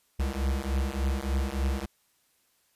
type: beating tone pair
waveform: square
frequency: 65.6 / 69 Hz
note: C2 / C#2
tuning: +5 / -7 cents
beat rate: 3.4 Hz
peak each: -30 / -30 dBFS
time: 0.19-1.86 s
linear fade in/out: 10 ms
effects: white hiss -69 dBFS RMS until 2.75 s + resampled to 32000 Hz